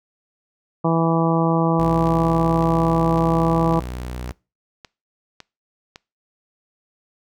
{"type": "harmonic tone", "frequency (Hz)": 164.81, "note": "E3", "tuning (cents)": 0, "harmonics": [1, 2, 3, 4, 5, 6, 7], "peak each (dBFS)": [-19, -22, -24, -25, -26, -27, -27], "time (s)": [0.84, 3.8], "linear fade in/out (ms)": 10}
{"type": "tone", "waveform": "sawtooth", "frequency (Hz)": 61.74, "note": "B1", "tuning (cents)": 0, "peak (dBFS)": -24, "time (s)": [1.79, 4.32], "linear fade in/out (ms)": 0}
{"type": "click train", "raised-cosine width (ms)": 0.2, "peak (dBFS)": -20, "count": 8, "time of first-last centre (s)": [2.07, 5.959], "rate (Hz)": 1.8}
{"effects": ["noise-tail reverb RT60 0.3 s tail -23 dB re dry"]}